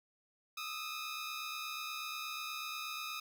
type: tone pair together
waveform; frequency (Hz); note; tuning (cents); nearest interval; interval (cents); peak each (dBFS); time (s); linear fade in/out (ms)
15% pulse; 1231.7 / 1300; D#6 / E6; -18 / -24; minor second; 94; -36 / -37; 0.57-3.2; 5
effects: none